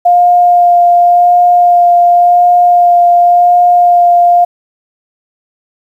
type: tone with vibrato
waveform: sine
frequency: 704 Hz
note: F5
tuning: 14 cents sharp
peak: -3 dBFS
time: 0.05-4.45 s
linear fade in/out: 10 ms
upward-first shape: sine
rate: 0.91 Hz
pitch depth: 11 cents each way
effects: 7-bit